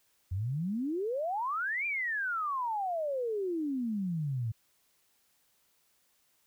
sine exponential two-way sweep, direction up then down, 85.8 to 2424 to 107.6 Hz, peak -30 dBFS, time 0.31-4.52 s, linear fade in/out 10 ms, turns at 1.86 s, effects white hiss -71 dBFS RMS until 6.46 s

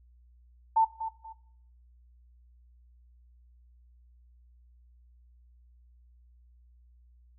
sine tone with echo, 893 Hz, A5, 25 cents sharp, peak -19 dBFS, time 0.76-0.85 s, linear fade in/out 10 ms, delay 240 ms, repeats 2, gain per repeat -11 dB, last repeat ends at 1.33 s, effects noise-tail reverb RT60 0.7 s tail -17 dB re dry + added 60 Hz sine -56 dBFS peak until 7.38 s

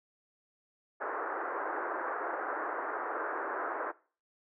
white band-pass noise, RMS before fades -36 dBFS, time 1-3.92 s, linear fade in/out 20 ms, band 320 to 1600 Hz, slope 48 dB/octave, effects noise-tail reverb RT60 0.4 s tail -20 dB re dry

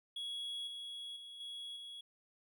triangle tone with level steps, 3341 Hz, G#7, 10 cents sharp, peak -38 / -42 / -47 / -42 / -45 dBFS, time 0.16-2.01 s, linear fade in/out 5 ms, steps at 0.67 / 1.16 / 1.4 / 1.76 s, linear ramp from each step 5 ms, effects none

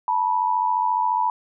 sine tone pair together, 880 / 974.4 Hz, A5 / B5, 0 / -24 cents, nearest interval major second, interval 176 cents, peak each -23 / -20 dBFS, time 0.08-1.3 s, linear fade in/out 2 ms, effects none

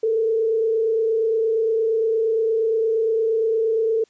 sine tone with frequency modulation, 446.8 Hz, A4, 27 cents sharp, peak -17 dBFS, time 0.03-4.04 s, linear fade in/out 5 ms, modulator 28.6 Hz, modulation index 0.48, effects white hiss -62 dBFS RMS until 4.09 s + resampled to 16000 Hz

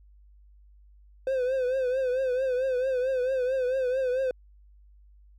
triangle tone with vibrato, 514 Hz, C5, 31 cents flat, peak -22 dBFS, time 1.27-4.31 s, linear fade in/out 2 ms, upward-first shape triangle, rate 4.5 Hz, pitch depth 87 cents each way, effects added 50 Hz sine -52 dBFS peak until 5.38 s

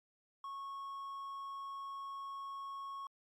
triangle tone, 1100 Hz, C#6, 14 cents flat, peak -40 dBFS, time 0.44-3.07 s, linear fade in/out 2 ms, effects MP3 96 kbps

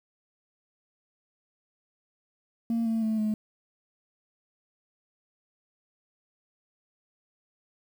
sine tone with pitch steps, 230.3 / 224.9 / 219.6 / 214.5 Hz, A#3 / A3 / A3 / A3, -21 / +38 / -3 / -44 cents, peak -22 dBFS, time 2.7-3.34 s, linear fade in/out 2 ms, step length 160 ms, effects tanh soft clip ceiling -23 dBFS + 9-bit

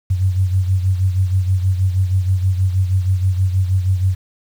sine beating tone pair, 92.8 / 99.1 Hz, F#2 / G2, +6 / +19 cents, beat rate 6.3 Hz, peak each -14 / -21 dBFS, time 0.1-4.15 s, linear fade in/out 10 ms, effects 7-bit

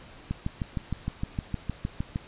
click train, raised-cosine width 5 ms, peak -16 dBFS, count 13, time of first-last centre 0.31-2.159 s, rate 6.49 Hz, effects pink hiss -49 dBFS RMS until 2.27 s + resampled to 8000 Hz

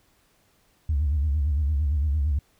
sine tone with vibrato, 73.42 Hz, D2, in tune, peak -19 dBFS, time 0.89-2.39 s, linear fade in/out 5 ms, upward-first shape sine, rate 8.8 Hz, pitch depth 130 cents each way, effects tanh soft clip ceiling -17 dBFS + pink hiss -64 dBFS RMS until 2.59 s

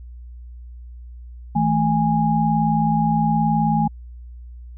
sine tone cluster, 161.9 / 220.9 / 825 Hz, E3 / A3 / G#5, -31 / +7 / -12 cents, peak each -20 dBFS, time 1.55-3.88 s, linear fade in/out 10 ms, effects added 60 Hz sine -35 dBFS peak until 4.77 s

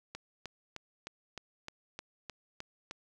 click train, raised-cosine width 0.2 ms, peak -24 dBFS, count 10, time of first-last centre 0.15-2.911 s, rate 3.26 Hz, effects none

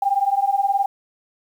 sine beating tone pair, 784 / 803 Hz, G5 / G5, 0 / +41 cents, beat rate 19 Hz, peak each -20 / -19 dBFS, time 0.02-0.86 s, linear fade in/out 5 ms, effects 8-bit

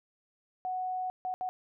sine tone bursts at uneven times, 740 Hz, F#5, in tune, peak -31 dBFS, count 3, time 0.65-1.1 / 1.25-1.34 / 1.41-1.49 s, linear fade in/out 0 ms, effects none

